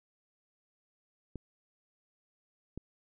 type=clicks; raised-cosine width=3 ms; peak=-27 dBFS; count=2; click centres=1.357 / 2.776 s; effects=none